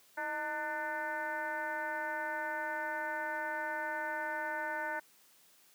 sine tone with frequency modulation, 1200 Hz, D6, 37 cents sharp, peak -34 dBFS, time 0.17-5 s, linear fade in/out 10 ms, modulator 292 Hz, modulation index 2.2, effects white hiss -64 dBFS RMS until 5.74 s + high-pass 150 Hz 12 dB/octave

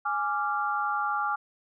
sine chord, D diminished, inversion second, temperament equal with one note detuned, 830.6 / 1174.7 / 1385.7 Hz, Ab5 / D6 / F6, 0 / 0 / -14 cents, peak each -30 dBFS, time 0.05-1.36 s, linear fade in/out 10 ms, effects none

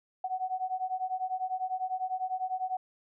sine beating tone pair, 740 / 750 Hz, F#5 / F#5, 0 / +23 cents, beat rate 10 Hz, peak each -34 / -33 dBFS, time 0.24-2.77 s, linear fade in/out 5 ms, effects none

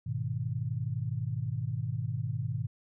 sine chord, G# minor, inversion none, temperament equal, 103.83 / 123.47 / 155.56 Hz, G#2 / B2 / D#3, 0 / 0 / 0 cents, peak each -35 / -33 / -37 dBFS, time 0.06-2.67 s, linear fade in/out 10 ms, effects none

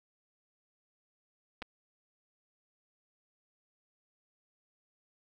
clicks, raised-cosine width 0.3 ms, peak -25 dBFS, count 2, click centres 1.62 / 1.624 s, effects none

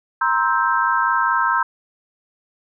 sine chord, C dominant seventh, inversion third, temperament just, 941.9 / 1046.5 / 1308.1 / 1569.8 Hz, Bb5 / C6 / E6 / G6, +18 / 0 / -14 / +2 cents, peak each -21 dBFS, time 0.21-1.63 s, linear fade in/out 5 ms, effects none

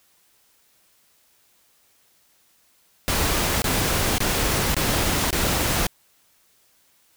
pink noise bursts, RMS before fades -22 dBFS, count 5, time 3.08-5.868 s, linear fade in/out 0 ms, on 540 ms, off 22 ms, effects white hiss -61 dBFS RMS until 7.16 s

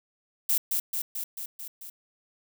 violet noise with echo, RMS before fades -24 dBFS, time 0.49-0.58 s, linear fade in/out 5 ms, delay 220 ms, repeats 6, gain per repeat -3 dB, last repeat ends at 1.9 s, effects none

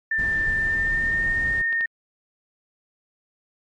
sine tone with pitch glide, 1783 to 1833.1 Hz, A6 to A#6, +22 to -30 cents, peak -20 dBFS, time 0.11-1.86 s, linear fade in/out 5 ms, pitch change +48 cents, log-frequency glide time 0.55-1.31 s
brown noise, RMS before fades -32 dBFS, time 0.18-1.62 s, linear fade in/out 10 ms
clicks, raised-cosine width 0.3 ms, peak -23 / -21 dBFS, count 2, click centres 1.727 / 1.809 s
effects MP3 48 kbps

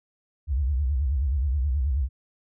sine tone with vibrato, 68.2 Hz, C#2, 28 cents flat, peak -21 dBFS, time 0.47-2.09 s, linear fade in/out 50 ms, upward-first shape sine, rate 9.4 Hz, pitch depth 200 cents each way, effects none

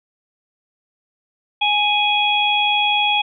harmonic tone, 832 Hz, G#5, 3 cents sharp, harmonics 1 / 3 / 4, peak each -19 / -19 / -19 dBFS, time 1.61-3.22 s, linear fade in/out 10 ms, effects none

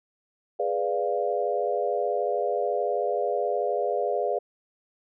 sine chord, G# diminished seventh, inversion none, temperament equal, 415.3 / 493.9 / 587.3 / 698.5 Hz, G#4 / B4 / D5 / F5, 0 / 0 / 0 / 0 cents, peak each -29 dBFS, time 0.59-4.39 s, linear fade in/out 10 ms, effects none

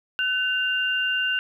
sine tone pair together, 1508.6 / 2794 Hz, F#6 / F7, +33 / 0 cents, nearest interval major seventh, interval 1067 cents, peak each -24 dBFS, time 0.19-1.39 s, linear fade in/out 0 ms, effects none

